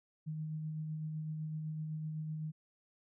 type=tone with tremolo; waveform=sine; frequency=155.56 Hz; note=D#3; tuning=in tune; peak=-36 dBFS; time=0.26-2.52 s; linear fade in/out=20 ms; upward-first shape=sine; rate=7.9 Hz; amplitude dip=25%; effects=none

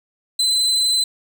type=tone; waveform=35% pulse; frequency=4044 Hz; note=B7; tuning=40 cents sharp; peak=-14 dBFS; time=0.39-1.04 s; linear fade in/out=5 ms; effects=none

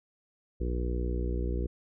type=harmonic tone; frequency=60.5 Hz; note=B1; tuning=35 cents flat; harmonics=1 / 2 / 3 / 4 / 5 / 6 / 7 / 8; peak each=-29 / -41 / -40 / -44 / -41 / -39 / -43 / -43 dBFS; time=0.6-1.67 s; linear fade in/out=10 ms; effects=none

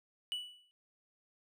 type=tone with exponential decay; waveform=triangle; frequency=2955 Hz; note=F#7; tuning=3 cents flat; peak=-31 dBFS; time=0.32-0.71 s; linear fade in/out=0 ms; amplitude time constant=84 ms; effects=none

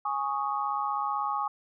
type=chord; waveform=sine; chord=Ab suspended fourth; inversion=none; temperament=equal; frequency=830.6 / 1108.7 / 1244.5 Hz; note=Ab5 / Db6 / Eb6; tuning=0 / 0 / 0 cents; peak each=-31 / -31 / -33 dBFS; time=0.05-1.48 s; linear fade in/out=5 ms; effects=none

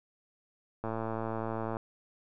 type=click train; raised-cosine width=1 ms; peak=-21 dBFS; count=105; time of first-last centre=0.84-1.769 s; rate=112 Hz; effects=none

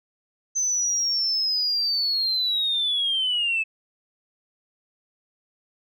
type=linear sweep; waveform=sine; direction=down; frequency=6170 to 2593 Hz; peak=-20 dBFS; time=0.55-3.64 s; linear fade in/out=20 ms; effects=tanh soft clip ceiling -16 dBFS

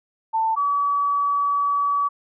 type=tone pair in turn; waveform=sine; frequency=891 / 1141.9 Hz; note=A5 / D6; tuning=+22 / -49 cents; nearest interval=major third; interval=429 cents; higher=second; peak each=-18 dBFS; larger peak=neither; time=0.33-0.56 / 0.56-2.09 s; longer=second; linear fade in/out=20 ms; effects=none

